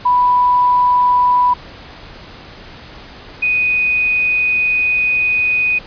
sine tone pair in turn, 987.8 / 2489 Hz, B5 / D#7, 0 / 0 cents, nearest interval octave + major third, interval 1600 cents, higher second, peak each -9 / -12 dBFS, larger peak first, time 0.05-1.54 / 3.42-5.79 s, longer second, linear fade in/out 10 ms, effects pink hiss -36 dBFS RMS until 5.86 s + resampled to 11025 Hz

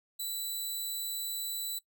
10% pulse tone, 3972 Hz, B7, 9 cents sharp, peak -27 dBFS, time 0.19-1.79 s, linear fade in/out 10 ms, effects noise-tail reverb RT60 0.1 s tail -18 dB re dry

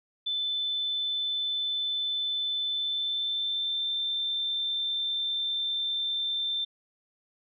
sine tone with pitch glide, 3520 to 3565 Hz, A7 to A7, 0 to +22 cents, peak -27 dBFS, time 0.26-6.65 s, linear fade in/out 10 ms, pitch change +22 cents, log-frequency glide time 2.67-3.88 s, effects none

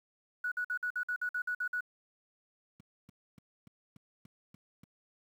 sine tone bursts, 1469 Hz, F#6, 13 cents flat, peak -31 dBFS, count 11, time 0.44-1.807 s, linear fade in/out 5 ms, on 77 ms, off 52 ms
click train, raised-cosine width 5 ms, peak -39 dBFS, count 8, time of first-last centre 2.8-4.835 s, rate 3.44 Hz
effects high-pass 150 Hz 12 dB/octave + 10-bit

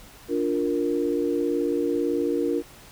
sine chord, Bb major, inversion first, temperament just, 291.4 / 349.6 / 466.2 Hz, D4 / F4 / Bb4, -13 / +2 / 0 cents, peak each -26 dBFS, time 0.28-2.63 s, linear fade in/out 50 ms, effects pink hiss -48 dBFS RMS until 2.91 s

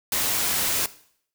white noise, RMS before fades -24 dBFS, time 0.12-0.86 s, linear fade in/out 2 ms, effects noise-tail reverb RT60 0.6 s tail -17 dB re dry

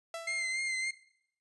sawtooth tone with exponential decay, 665 Hz, E5, 15 cents sharp, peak -32 dBFS, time 0.14-0.7 s, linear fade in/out 2 ms, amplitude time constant 120 ms
40% pulse tone with vibrato, 2093 Hz, C7, in tune, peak -31 dBFS, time 0.27-0.91 s, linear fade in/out 5 ms, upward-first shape sine, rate 3.5 Hz, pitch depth 31 cents each way
effects noise-tail reverb RT60 0.7 s tail -19 dB re dry + resampled to 24000 Hz

